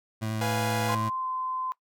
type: tone with vibrato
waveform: 25% pulse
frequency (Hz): 109.7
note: A2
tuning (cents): -5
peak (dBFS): -25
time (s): 0.21-1.1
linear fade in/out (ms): 20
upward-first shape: triangle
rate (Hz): 11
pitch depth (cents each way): 13
type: chord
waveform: sawtooth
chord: F diminished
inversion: second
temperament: equal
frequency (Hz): 493.9 / 698.5 / 830.6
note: Cb5 / F5 / Ab5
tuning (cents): 0 / 0 / 0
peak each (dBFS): -28 / -30 / -28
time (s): 0.41-0.95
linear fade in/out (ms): 5
type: tone with pitch glide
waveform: sine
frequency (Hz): 1039 to 1030.6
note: C6 to C6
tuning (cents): -12 to -27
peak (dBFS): -29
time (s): 0.89-1.72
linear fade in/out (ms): 0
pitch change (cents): -15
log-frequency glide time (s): 1.19-1.27
effects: noise-tail reverb RT60 0.1 s tail -19 dB re dry